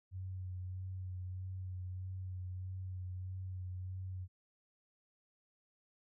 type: tone with vibrato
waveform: sine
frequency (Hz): 92.5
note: F#2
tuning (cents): 0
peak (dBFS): -40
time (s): 0.11-4.28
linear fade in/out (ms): 50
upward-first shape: sine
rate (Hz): 1.6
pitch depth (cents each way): 22
effects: none